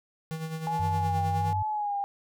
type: tone with tremolo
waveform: square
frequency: 160 Hz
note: D#3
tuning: 49 cents sharp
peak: -31 dBFS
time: 0.31-1.53 s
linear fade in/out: 0 ms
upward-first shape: sine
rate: 9.6 Hz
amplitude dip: 55%
type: tone with vibrato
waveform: sine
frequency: 830.6 Hz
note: G#5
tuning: in tune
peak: -27 dBFS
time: 0.67-2.04 s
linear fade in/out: 0 ms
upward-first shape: sine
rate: 1.3 Hz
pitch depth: 59 cents each way
type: tone with pitch glide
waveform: sine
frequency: 94.4 to 96.33 Hz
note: F#2 to G2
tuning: +35 to -30 cents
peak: -28 dBFS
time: 0.79-1.63 s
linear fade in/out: 10 ms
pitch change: +35 cents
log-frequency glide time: 1.07-1.46 s
effects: none